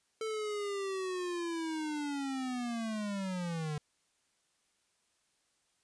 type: linear sweep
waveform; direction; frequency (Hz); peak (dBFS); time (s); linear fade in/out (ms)
square; down; 444 to 146.83; -35; 0.21-3.78; 2
effects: white hiss -75 dBFS RMS until 5.83 s + resampled to 22050 Hz